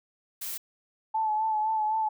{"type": "noise", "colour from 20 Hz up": "blue", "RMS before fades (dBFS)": -35, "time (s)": [0.41, 0.58], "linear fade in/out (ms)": 10}
{"type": "tone with vibrato", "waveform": "sine", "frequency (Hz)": 868, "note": "A5", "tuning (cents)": -24, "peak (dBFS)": -24, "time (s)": [1.14, 2.09], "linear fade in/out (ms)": 10, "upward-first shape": "sine", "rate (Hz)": 3.9, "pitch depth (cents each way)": 34}
{"effects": []}